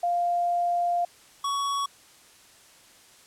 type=tone pair in turn; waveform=sine / square; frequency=698.5 / 1120.7 Hz; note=F5 / C#6; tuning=0 / +19 cents; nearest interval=minor sixth; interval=819 cents; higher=second; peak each=-22 / -26 dBFS; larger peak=first; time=0.03-1.05 / 1.44-1.86 s; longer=first; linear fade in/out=5 ms; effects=white hiss -54 dBFS RMS until 3.26 s + low-pass 10000 Hz 12 dB/octave